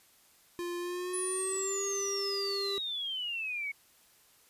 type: tone with pitch glide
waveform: square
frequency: 349.2 to 396.5 Hz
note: F4 to G4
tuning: 0 to +20 cents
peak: -35 dBFS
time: 0.59-2.78 s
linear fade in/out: 0 ms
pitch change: +220 cents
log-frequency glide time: 0.78-1.85 s
type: exponential sweep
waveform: sine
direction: down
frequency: 10180 to 2200 Hz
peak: -33 dBFS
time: 1.13-3.72 s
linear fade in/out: 10 ms
effects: white hiss -63 dBFS RMS until 4.49 s + resampled to 32000 Hz